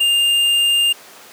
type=tone with tanh clipping; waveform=triangle; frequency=2806 Hz; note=F7; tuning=8 cents sharp; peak=-14 dBFS; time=0-0.93 s; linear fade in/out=10 ms; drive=14 dB; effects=pink hiss -40 dBFS RMS until 1.32 s + high-pass 400 Hz 12 dB/octave